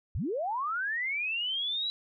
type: linear sweep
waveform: sine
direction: up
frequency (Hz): 51.3 to 3951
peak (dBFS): -29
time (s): 0.15-1.9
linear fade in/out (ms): 0
effects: none